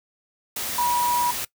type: tone in noise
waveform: sine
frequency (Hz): 969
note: B5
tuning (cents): -33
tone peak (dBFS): -20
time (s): 0.78-1.31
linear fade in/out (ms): 5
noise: white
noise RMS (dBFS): -29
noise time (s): 0.56-1.45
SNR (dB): +6
effects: noise-tail reverb RT60 0.1 s tail -20 dB re dry